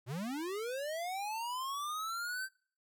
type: linear sweep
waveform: square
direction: up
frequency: 110 to 1568 Hz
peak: -37 dBFS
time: 0.06-2.49 s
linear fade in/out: 50 ms
effects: noise-tail reverb RT60 0.5 s tail -26 dB re dry